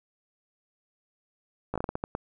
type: slowing click train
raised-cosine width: 1 ms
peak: -16 dBFS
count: 9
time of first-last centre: 1.74-2.151 s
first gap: 16 ms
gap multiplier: 1.32
effects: none